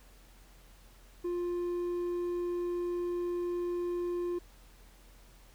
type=tone with hard clipping; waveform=sine; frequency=350.9 Hz; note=F4; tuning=8 cents sharp; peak=-32 dBFS; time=1.24-4.39 s; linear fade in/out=10 ms; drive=3 dB; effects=added 43 Hz sine -55 dBFS peak until 5.54 s + pink hiss -61 dBFS RMS until 5.54 s